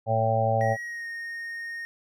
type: harmonic tone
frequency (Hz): 112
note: A2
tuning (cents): +31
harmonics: 1 / 2 / 4 / 5 / 6 / 7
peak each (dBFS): -26 / -36 / -36 / -26 / -29 / -26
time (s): 0.06-0.77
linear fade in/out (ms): 50
type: tone with pitch glide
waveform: triangle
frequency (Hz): 1903 to 1851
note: A#6 to A#6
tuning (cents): +35 to -13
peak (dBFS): -31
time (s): 0.61-1.85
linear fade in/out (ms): 0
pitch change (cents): -48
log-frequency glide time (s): 0.81-1.07
effects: none